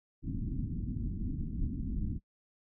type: low-pass noise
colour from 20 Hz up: pink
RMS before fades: -35 dBFS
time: 0.22-2.2 s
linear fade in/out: 50 ms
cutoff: 290 Hz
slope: 48 dB/octave
effects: noise-tail reverb RT60 0.1 s tail -26 dB re dry